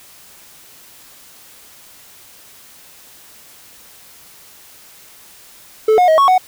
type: tone with pitch steps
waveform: triangle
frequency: 435.7 / 722 / 634 / 1107 / 742 Hz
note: A4 / F#5 / D#5 / C#6 / F#5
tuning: -17 / -43 / +32 / -3 / +5 cents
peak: -6 dBFS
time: 5.88-6.38 s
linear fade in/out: 5 ms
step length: 100 ms
effects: white hiss -43 dBFS RMS until 6.47 s